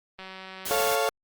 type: click train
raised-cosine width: 0.3 ms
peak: -25 dBFS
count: 118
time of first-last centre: 0.19-0.809 s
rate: 189 Hz
type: noise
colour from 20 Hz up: white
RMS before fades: -32 dBFS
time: 0.65-0.96 s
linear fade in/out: 10 ms
type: chord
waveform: 30% pulse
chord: A augmented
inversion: none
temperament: equal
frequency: 440 / 554.4 / 698.5 Hz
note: A4 / C#5 / E#5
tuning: 0 / 0 / 0 cents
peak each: -25 dBFS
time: 0.71-1.09 s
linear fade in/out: 0 ms
effects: Opus 32 kbps